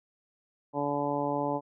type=harmonic tone; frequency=143.9 Hz; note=D3; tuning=35 cents flat; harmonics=1 / 2 / 3 / 4 / 5 / 6 / 7; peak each=-39 / -33 / -36 / -33 / -38 / -33 / -38 dBFS; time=0.73-1.61 s; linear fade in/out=50 ms; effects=none